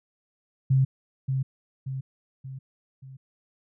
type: tone with echo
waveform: sine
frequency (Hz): 133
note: C3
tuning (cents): +29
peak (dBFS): -17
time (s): 0.7-0.85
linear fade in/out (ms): 10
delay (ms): 580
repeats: 4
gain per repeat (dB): -6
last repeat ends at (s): 3.17
effects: none